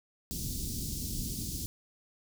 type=band-stop noise; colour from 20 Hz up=pink; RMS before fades=-36 dBFS; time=0.31-1.66 s; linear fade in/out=0 ms; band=290 to 4600 Hz; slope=24 dB/octave; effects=none